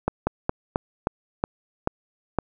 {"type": "slowing click train", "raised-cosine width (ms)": 1, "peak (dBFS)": -7, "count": 8, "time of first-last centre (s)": [0.08, 2.387], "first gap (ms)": 190, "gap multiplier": 1.18, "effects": []}